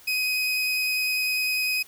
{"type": "tone with vibrato", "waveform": "30% pulse", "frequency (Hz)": 2513, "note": "D#7", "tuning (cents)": 17, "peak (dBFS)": -20, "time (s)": [0.07, 1.83], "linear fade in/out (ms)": 10, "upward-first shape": "sine", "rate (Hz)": 10, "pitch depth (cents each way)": 8, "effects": ["white hiss -51 dBFS RMS until 1.87 s"]}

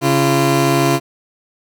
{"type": "tone pair together", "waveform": "20% pulse", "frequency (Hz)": [138.59, 342.6], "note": ["C#3", "F4"], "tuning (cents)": [0, -33], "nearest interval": "octave + major third", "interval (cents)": 1567, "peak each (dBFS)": -10, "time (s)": [0.01, 1], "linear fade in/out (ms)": 50, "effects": []}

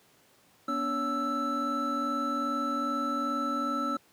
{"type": "tone cluster", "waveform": "triangle", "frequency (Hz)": [244, 286.5, 563, 1323], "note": ["B3", "D4", "C#5", "E6"], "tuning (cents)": [-21, -43, 27, 6], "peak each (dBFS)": [-33, -32, -37, -28], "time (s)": [0.68, 3.97], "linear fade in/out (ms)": 5, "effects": ["pink hiss -62 dBFS RMS until 4.12 s", "high-pass 150 Hz 12 dB/octave"]}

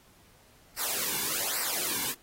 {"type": "noise with flanger", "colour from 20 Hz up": "white", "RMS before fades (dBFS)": -31, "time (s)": [0.76, 2.15], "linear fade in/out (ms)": 50, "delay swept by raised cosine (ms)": [0.29, 1.59], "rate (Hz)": 1.2, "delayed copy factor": -0.95, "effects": ["pink hiss -60 dBFS RMS until 2.22 s", "AAC 48 kbps"]}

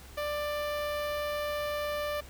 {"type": "tone with notch filter", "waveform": "sawtooth", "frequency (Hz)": 591, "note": "D5", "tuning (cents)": 11, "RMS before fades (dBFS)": -33, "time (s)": [0.17, 2.21], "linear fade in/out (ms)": 10, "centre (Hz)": 7400, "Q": 0.84, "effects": ["added 67 Hz sine -48 dBFS peak until 2.29 s", "pink hiss -52 dBFS RMS until 2.29 s"]}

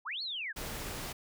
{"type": "linear two-way sweep", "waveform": "sine", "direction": "up then down", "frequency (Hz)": [784, 4435, 1521], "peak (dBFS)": -35, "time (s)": [0.05, 0.53], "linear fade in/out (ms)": 20, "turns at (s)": 0.22}
{"type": "noise", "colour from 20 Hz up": "pink", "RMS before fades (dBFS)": -40, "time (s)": [0.56, 1.13], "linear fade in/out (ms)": 10}
{"effects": []}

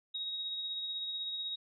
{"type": "tone with tremolo", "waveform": "sine", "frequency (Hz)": 3780, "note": "A#7", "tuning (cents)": 23, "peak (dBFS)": -34, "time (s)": [0.14, 1.56], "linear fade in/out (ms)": 10, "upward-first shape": "triangle", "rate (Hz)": 16, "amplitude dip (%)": 35, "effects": []}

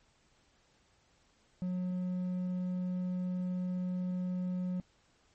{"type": "tone with hard clipping", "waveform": "sine", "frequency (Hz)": 181.6, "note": "F#3", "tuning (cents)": -32, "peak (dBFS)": -33, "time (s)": [1.62, 4.8], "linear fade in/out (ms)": 0, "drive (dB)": 3, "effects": ["pink hiss -69 dBFS RMS until 5.34 s", "MP3 32 kbps"]}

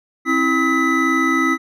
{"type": "tone cluster", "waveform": "triangle", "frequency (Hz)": [266.5, 328.8, 1281, 1985], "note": ["C4", "E4", "E6", "B6"], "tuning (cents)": [32, -4, -50, 8], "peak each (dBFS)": -18, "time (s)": [0.25, 1.58], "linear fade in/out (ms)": 50, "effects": []}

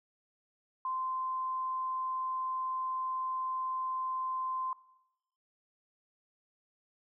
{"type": "tone", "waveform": "sine", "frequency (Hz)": 1038, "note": "C6", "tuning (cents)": -14, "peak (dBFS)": -32, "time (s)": [0.85, 4.73], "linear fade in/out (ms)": 2, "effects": ["noise-tail reverb RT60 0.9 s tail -19 dB re dry"]}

